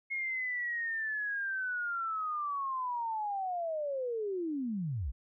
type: linear sweep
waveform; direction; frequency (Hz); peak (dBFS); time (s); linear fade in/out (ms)
sine; down; 2162 to 50; -32; 0.1-5.12; 20
effects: none